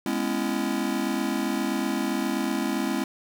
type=chord; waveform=square; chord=C# minor seventh; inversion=second; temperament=just; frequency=207.9 / 249.5 / 277.2 / 332.6 Hz; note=G#3 / B3 / C#4 / E4; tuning=+2 / +18 / 0 / +16 cents; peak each=-31 dBFS; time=0.06-3.04 s; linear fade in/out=2 ms; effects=none